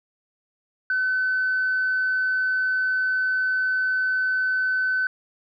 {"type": "tone", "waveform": "sine", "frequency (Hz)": 1516, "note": "F#6", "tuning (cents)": 42, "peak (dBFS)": -19, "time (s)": [0.9, 5.07], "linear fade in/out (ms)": 2, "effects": ["tanh soft clip ceiling -16 dBFS"]}